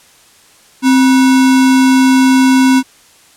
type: tone with sample-and-hold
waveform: sine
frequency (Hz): 261.6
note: C4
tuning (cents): 0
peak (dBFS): -5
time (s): 0.82-2.83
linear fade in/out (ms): 50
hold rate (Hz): 1225
effects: white hiss -45 dBFS RMS until 3.36 s + low-pass 10000 Hz 12 dB/octave